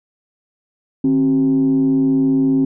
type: tone with frequency modulation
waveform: sine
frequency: 267.8 Hz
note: C4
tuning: 40 cents sharp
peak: -11 dBFS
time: 1.04-2.65 s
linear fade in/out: 5 ms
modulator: 115 Hz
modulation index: 0.42
effects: tanh soft clip ceiling -7 dBFS